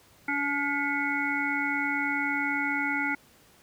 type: harmonic tone with a mistuned harmonic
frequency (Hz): 285.3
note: C#4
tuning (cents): +50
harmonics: 1 / 3 / 5 / 7 / 8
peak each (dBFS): -32 / -34 / -31 / -33 / -31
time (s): 0.28-3.15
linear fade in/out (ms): 5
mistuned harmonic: 8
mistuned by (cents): -62
effects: pink hiss -58 dBFS RMS until 3.62 s + high-pass 60 Hz 12 dB/octave